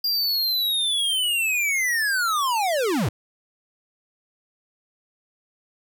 square linear sweep, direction down, 4830 to 82.41 Hz, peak -21 dBFS, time 0.04-3.09 s, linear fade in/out 5 ms, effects none

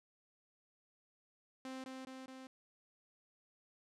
sawtooth tone with echo, 261.6 Hz, C4, in tune, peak -40 dBFS, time 1.65-1.84 s, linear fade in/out 2 ms, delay 210 ms, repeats 3, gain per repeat -2 dB, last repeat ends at 2.47 s, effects low-pass 8000 Hz 12 dB/octave

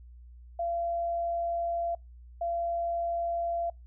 sine tone pair in turn, 683 / 683 Hz, F5 / F5, -39 / -39 cents, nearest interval unison, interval 0 cents, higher neither, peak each -28 dBFS, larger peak neither, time 0.59-1.95 / 2.41-3.7 s, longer first, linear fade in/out 5 ms, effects noise-tail reverb RT60 0.2 s tail -26 dB re dry + added 60 Hz sine -47 dBFS peak until 3.86 s

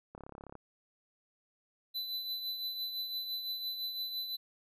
click train, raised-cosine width 1 ms, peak -33 dBFS, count 15, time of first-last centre 0.15-0.553 s, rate 34.7 Hz
square tone with tremolo, 4004 Hz, B7, 23 cents sharp, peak -34 dBFS, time 1.94-4.37 s, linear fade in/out 20 ms, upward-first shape triangle, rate 5.9 Hz, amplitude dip 55%
effects none

